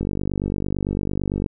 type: click train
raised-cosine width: 3 ms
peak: -11 dBFS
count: 72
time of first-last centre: 0.01-1.462 s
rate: 48.9 Hz
effects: none